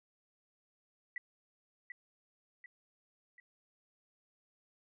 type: tone with echo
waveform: sine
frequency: 1966 Hz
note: B6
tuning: 8 cents flat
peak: -37 dBFS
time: 1.16-1.18 s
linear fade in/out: 2 ms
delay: 740 ms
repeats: 3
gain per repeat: -6 dB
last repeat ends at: 3.4 s
effects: none